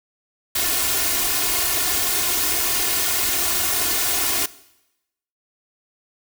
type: noise with comb filter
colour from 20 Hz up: white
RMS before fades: -21 dBFS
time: 0.55-4.46 s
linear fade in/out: 5 ms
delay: 2.8 ms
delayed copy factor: +0.8
effects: noise-tail reverb RT60 0.9 s tail -19 dB re dry